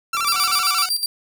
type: tone with vibrato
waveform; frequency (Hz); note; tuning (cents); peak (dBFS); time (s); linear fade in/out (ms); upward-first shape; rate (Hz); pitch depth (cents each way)
sawtooth; 1257; D#6; +17; -16; 0.13-0.86; 5; square; 13; 130
type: click train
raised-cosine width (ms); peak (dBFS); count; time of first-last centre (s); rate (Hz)
0.5; -24; 19; 0.15-0.602; 39.8
type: tone with tremolo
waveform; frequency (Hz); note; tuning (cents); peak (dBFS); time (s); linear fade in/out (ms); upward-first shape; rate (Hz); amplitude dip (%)
sawtooth; 4720; D8; +8; -15; 0.27-1.06; 2; square; 7.9; 70
type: tone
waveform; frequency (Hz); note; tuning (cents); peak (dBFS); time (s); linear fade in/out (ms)
5% pulse; 740; F#5; 0; -17; 0.34-0.89; 0
effects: none